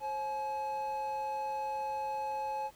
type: tone pair together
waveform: triangle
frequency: 536 / 850.8 Hz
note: C5 / G#5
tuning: +42 / +42 cents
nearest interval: minor sixth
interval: 800 cents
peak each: -39 / -32 dBFS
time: 0-2.71 s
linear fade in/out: 50 ms
effects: pink hiss -61 dBFS RMS until 2.75 s